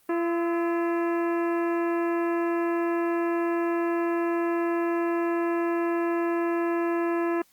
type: harmonic tone with a mistuned harmonic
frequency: 340 Hz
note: F4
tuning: 46 cents flat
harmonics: 1 / 2 / 3 / 4 / 5 / 6 / 7 / 8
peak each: -24 / -33 / -34 / -39 / -38 / -46 / -46 / -47 dBFS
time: 0.09-7.42 s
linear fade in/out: 5 ms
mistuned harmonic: 4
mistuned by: -67 cents
effects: white hiss -62 dBFS RMS until 7.52 s + Opus 32 kbps